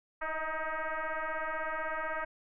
sine tone with frequency modulation, 323 Hz, E4, 35 cents flat, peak -32 dBFS, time 0.21-2.25 s, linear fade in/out 10 ms, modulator 315 Hz, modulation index 5.3, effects none

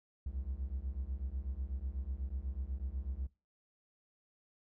triangle beating tone pair, 61.74 / 69.84 Hz, B1 / C#2, 0 / +14 cents, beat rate 8.1 Hz, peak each -38 / -38 dBFS, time 0.26-3.27 s, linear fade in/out 5 ms, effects noise-tail reverb RT60 0.3 s tail -21 dB re dry

